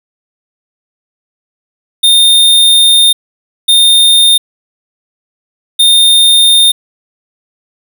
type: tone bursts at uneven times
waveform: square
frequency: 3639 Hz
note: A#7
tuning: 42 cents flat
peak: -4 dBFS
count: 3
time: 2.03-3.13 / 3.68-4.38 / 5.79-6.72 s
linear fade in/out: 10 ms
effects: 7-bit